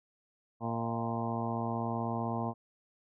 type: harmonic tone with a mistuned harmonic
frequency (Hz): 115.5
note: A#2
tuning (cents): -16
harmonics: 1 / 2 / 3 / 4 / 5 / 6 / 7 / 8 / 9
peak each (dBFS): -37 / -36 / -43 / -43 / -44 / -40 / -41 / -42 / -42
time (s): 0.6-2.54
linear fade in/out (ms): 50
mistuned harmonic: 5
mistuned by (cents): +61
effects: none